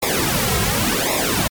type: noise with flanger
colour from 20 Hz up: pink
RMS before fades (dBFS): -19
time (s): 0.02-1.48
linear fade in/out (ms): 10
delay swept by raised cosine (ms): 0.65 to 3.45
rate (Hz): 0.9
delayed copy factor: -0.85
effects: MP3 96 kbps